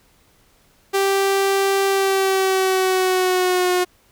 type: tone with pitch glide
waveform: sawtooth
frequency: 391.6 to 361.2 Hz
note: G4 to F#4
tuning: -2 to -42 cents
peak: -12 dBFS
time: 0.93-3.85 s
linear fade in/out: 20 ms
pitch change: -140 cents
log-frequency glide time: 1.87-3.72 s
effects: pink hiss -57 dBFS RMS until 4.11 s